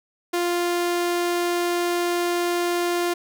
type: tone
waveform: sawtooth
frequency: 349.2 Hz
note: F4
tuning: in tune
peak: -17 dBFS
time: 0.33-3.14 s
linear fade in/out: 10 ms
effects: none